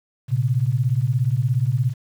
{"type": "beating tone pair", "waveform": "sine", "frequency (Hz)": [116.54, 133.54], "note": ["A#2", "C3"], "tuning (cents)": [0, 36], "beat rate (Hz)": 17, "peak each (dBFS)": -20, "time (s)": [0.28, 1.94], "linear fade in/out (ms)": 50, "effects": ["8-bit"]}